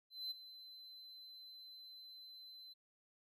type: tone with ADSR envelope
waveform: triangle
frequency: 4054 Hz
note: B7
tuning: 45 cents sharp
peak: -38 dBFS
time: 0.1-2.74 s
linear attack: 210 ms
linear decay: 16 ms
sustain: -14 dB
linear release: 20 ms
effects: none